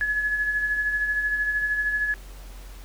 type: tone with tremolo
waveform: sine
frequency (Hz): 1700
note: G#6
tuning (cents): +40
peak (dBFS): -20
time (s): 0.01-2.14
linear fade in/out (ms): 0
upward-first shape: sine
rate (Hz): 13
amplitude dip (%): 45
effects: added 45 Hz sine -39 dBFS peak until 2.84 s + pink hiss -49 dBFS RMS until 2.84 s